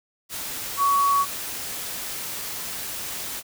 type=tone in noise; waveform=sine; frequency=1123 Hz; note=C#6; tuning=22 cents sharp; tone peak=-17 dBFS; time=0.77-1.26 s; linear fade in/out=50 ms; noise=white; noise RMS=-32 dBFS; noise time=0.29-3.43 s; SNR=+12 dB; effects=none